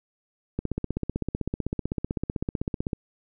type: click train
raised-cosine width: 3 ms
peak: -14 dBFS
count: 38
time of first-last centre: 0.59-2.932 s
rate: 15.8 Hz
effects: none